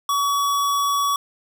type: tone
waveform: square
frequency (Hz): 1132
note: C#6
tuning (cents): +36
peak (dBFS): -19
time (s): 0.09-1.16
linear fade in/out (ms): 2
effects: none